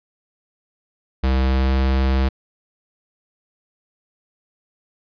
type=tone with pitch glide; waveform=square; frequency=65.41 to 66.09 Hz; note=C2 to C2; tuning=0 to +18 cents; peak=-16 dBFS; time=1.23-2.29 s; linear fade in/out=10 ms; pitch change=+18 cents; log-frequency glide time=1.42-1.73 s; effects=resampled to 11025 Hz